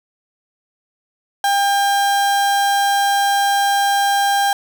35% pulse tone, 800 Hz, G5, 35 cents sharp, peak -12 dBFS, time 1.44-4.53 s, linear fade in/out 2 ms, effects none

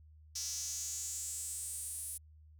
square tone with high-pass filter sweep, 154.3 Hz, D#3, 14 cents flat, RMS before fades -41 dBFS, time 0.35-2.18 s, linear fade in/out 10 ms, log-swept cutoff 5700 to 10000 Hz, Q 4.7, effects added 77 Hz sine -56 dBFS peak until 2.59 s

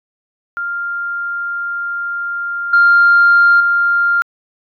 sine tone with level steps, 1396.9 Hz, F6, in tune, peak -18 / -5 / -10 dBFS, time 0.57-4.22 s, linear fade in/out 0 ms, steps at 2.73 / 3.6 s, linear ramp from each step 5 ms, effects tanh soft clip ceiling -2 dBFS

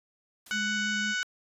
white noise with exponential decay, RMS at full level -48 dBFS, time 0.46-0.81 s, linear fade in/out 5 ms, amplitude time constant 74 ms
harmonic tone, 743 Hz, F#5, 7 cents sharp, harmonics 2 / 3 / 4 / 5 / 6 / 7 / 8 / 9 / 10, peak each -29 / -38 / -36 / -42 / -45 / -45 / -44 / -43 / -49 dBFS, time 0.51-1.23 s, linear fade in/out 0 ms
sine tone with vibrato, 207.7 Hz, G#3, in tune, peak -34 dBFS, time 0.51-1.15 s, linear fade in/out 50 ms, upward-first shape square, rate 5.8 Hz, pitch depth 12 cents each way
effects resampled to 32000 Hz

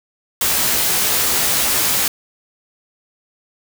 white noise with comb filter, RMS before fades -17 dBFS, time 0.41-2.08 s, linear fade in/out 2 ms, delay 16 ms, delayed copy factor +0.65, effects none

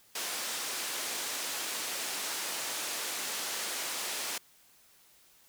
white band-pass noise, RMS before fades -36 dBFS, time 0.15-4.38 s, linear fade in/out 5 ms, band 300 to 9000 Hz, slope 12 dB/octave, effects white hiss -62 dBFS RMS until 5.48 s

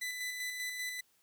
sawtooth tone with tremolo, 1997 Hz, B6, 19 cents sharp, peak -32 dBFS, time 0.01-1.01 s, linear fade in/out 10 ms, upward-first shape square, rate 5.1 Hz, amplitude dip 35%, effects white hiss -71 dBFS RMS until 1.22 s

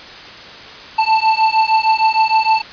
square beating tone pair, 880 / 886.5 Hz, A5 / A5, 0 / +13 cents, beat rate 6.5 Hz, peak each -15 dBFS, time 0.98-2.62 s, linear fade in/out 10 ms, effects white hiss -34 dBFS RMS until 2.72 s + resampled to 11025 Hz

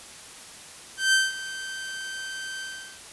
sawtooth tone with ADSR envelope, 1554 Hz, G6, 16 cents flat, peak -13 dBFS, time 0.97-3.01 s, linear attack 160 ms, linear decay 190 ms, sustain -16 dB, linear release 400 ms, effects white hiss -44 dBFS RMS until 3.12 s + resampled to 24000 Hz

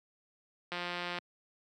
click train, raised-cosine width 0.3 ms, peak -21 dBFS, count 83, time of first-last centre 0.72-1.186 s, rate 176 Hz, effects high-pass 150 Hz 12 dB/octave

